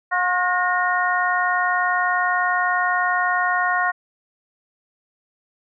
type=harmonic tone with a mistuned harmonic; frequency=360 Hz; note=F#4; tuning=47 cents flat; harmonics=2 / 3 / 4 / 5; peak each=-23 / -23 / -23 / -23 dBFS; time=0.11-3.92 s; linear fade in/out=20 ms; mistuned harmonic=5; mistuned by=+49 cents; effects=none